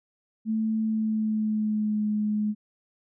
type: tone with pitch glide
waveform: sine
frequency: 220 to 211.2 Hz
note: A3 to G#3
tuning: 0 to +29 cents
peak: -23 dBFS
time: 0.45-2.55 s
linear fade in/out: 50 ms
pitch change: -71 cents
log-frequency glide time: 0.81-2.06 s
effects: none